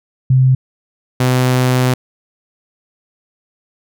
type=tone pair in turn; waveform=sine / sawtooth; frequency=130.2 / 127.15 Hz; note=C3 / C3; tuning=-8 / -49 cents; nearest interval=unison; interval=41 cents; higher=first; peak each=-7 dBFS; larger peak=neither; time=0.3-0.55 / 1.2-1.94 s; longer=second; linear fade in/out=5 ms; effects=none